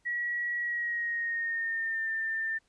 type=tone with pitch glide; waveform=sine; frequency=1921 to 1792.4 Hz; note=B6 to A6; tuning=-48 to +32 cents; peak=-29 dBFS; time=0.05-2.59 s; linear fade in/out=20 ms; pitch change=-120 cents; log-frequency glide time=0.58-2.1 s; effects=pink hiss -71 dBFS RMS until 2.68 s + resampled to 22050 Hz